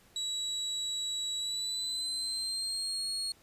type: tone with pitch glide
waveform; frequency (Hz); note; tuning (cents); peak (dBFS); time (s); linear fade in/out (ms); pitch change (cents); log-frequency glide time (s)
35% pulse; 3900 to 4302; B7 to C8; -23 to +47; -31; 0.16-3.32; 2; +170; 1.38-3.08
effects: pink hiss -62 dBFS RMS until 3.42 s + resampled to 32000 Hz